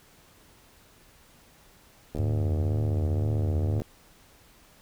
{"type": "click train", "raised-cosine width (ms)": 2, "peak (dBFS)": -20, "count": 127, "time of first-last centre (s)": [2.15, 3.819], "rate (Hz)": 75.5}
{"type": "tone with vibrato", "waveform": "sine", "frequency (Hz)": 96.7, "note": "G2", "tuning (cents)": -23, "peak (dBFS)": -24, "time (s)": [2.19, 3.8], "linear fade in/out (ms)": 0, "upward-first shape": "triangle", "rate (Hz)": 2, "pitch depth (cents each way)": 210}
{"effects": ["pink hiss -57 dBFS RMS until 4.81 s"]}